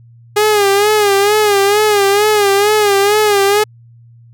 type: tone with vibrato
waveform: sawtooth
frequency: 410.8 Hz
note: G#4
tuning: 19 cents flat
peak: -5 dBFS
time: 0.36-3.64 s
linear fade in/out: 10 ms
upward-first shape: sine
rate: 2.2 Hz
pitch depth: 74 cents each way
effects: added 117 Hz sine -39 dBFS peak until 4.33 s